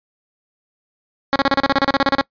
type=tone bursts; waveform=10% pulse; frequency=275 Hz; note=C#4; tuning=14 cents flat; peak=-4 dBFS; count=15; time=1.33-2.213 s; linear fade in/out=0 ms; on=29 ms; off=32 ms; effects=noise-tail reverb RT60 0.1 s tail -24 dB re dry + resampled to 11025 Hz